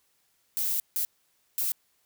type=noise bursts at uneven times; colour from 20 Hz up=violet; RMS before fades=-28 dBFS; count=3; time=0.57-0.8 / 0.96-1.05 / 1.58-1.72 s; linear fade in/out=0 ms; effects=white hiss -70 dBFS RMS until 2.05 s